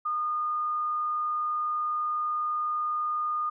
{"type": "tone", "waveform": "sine", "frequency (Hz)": 1222, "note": "D#6", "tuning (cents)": -32, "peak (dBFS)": -26, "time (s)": [0.05, 3.5], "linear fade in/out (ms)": 10, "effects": []}